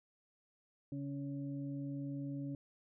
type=harmonic tone; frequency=140 Hz; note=C#3; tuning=18 cents sharp; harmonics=1 / 2 / 4; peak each=-42 / -41 / -55 dBFS; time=0.92-2.55 s; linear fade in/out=2 ms; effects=none